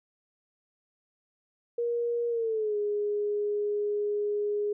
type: tone with pitch glide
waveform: sine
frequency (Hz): 473.2 to 414.3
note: A#4 to G#4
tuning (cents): +26 to -4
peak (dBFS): -26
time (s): 1.78-4.73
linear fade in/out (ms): 5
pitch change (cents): -230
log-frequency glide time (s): 2.29-2.77
effects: none